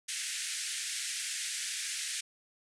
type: band-pass noise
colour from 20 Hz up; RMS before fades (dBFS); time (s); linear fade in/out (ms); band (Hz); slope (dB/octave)
white; -37; 0.08-2.21; 10; 1600 to 9700; 48
effects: none